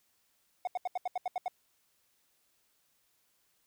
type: tone bursts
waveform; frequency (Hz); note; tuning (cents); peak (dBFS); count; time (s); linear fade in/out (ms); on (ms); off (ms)
triangle; 728; F#5; -28; -28; 9; 0.65-1.481; 2; 23; 78
effects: white hiss -73 dBFS RMS until 3.66 s